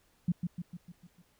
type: tone with echo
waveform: sine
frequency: 174 Hz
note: F3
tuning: 6 cents flat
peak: -24 dBFS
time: 0.28-0.32 s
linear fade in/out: 5 ms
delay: 150 ms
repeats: 6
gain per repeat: -5 dB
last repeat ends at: 1.22 s
effects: pink hiss -69 dBFS RMS until 1.39 s